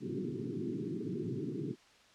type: band-pass noise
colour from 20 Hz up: white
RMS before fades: -38 dBFS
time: 0-1.76 s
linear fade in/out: 50 ms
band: 110 to 410 Hz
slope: 96 dB/octave
effects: white hiss -62 dBFS RMS until 2.14 s + low-pass 5000 Hz 12 dB/octave